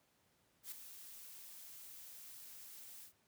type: noise with ADSR envelope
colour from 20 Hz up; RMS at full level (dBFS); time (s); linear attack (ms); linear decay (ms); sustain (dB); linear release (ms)
blue; -45; 0.63-3.13; 88; 5; -9; 97
effects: pink hiss -75 dBFS RMS until 3.27 s + high-pass 80 Hz 12 dB/octave